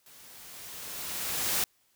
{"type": "noise with level ramp", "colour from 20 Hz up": "white", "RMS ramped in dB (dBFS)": [-54, -27], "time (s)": [0.06, 1.64], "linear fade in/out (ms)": 2, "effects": ["white hiss -69 dBFS RMS until 1.95 s"]}